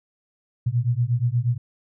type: beating tone pair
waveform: sine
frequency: 116.54 / 124.94 Hz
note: A#2 / B2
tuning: 0 / +20 cents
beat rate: 8.4 Hz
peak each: -22 dBFS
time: 0.66-1.58 s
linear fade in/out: 10 ms
effects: none